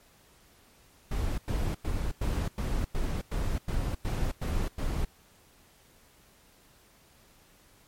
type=noise bursts; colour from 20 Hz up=brown; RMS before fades=-29 dBFS; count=11; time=1.11-5.05 s; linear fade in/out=5 ms; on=270 ms; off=97 ms; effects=pink hiss -60 dBFS RMS until 7.87 s + MP3 64 kbps